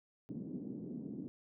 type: band-pass noise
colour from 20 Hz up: pink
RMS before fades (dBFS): -44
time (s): 0.29-1.28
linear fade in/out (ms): 0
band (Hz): 180 to 310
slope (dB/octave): 24
effects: none